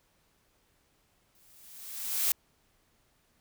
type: noise with exponential growth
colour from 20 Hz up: blue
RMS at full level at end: -25 dBFS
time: 1.35-2.32 s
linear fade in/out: 1 ms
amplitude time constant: 210 ms
effects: pink hiss -70 dBFS RMS until 3.4 s